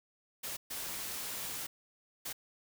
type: noise bursts at uneven times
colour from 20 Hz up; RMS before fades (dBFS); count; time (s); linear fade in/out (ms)
white; -40; 3; 0.43-0.57 / 0.7-1.67 / 2.25-2.33; 10
effects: none